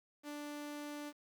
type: tone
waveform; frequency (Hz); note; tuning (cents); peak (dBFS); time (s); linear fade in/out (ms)
sawtooth; 293.7; D4; 0; -39; 0.23-1.13; 50
effects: 11-bit